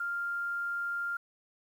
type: tone with quantisation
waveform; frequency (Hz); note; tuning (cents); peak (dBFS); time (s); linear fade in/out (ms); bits
sine; 1396.9; F6; 0; -31; 0-1.17; 5; 10
effects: none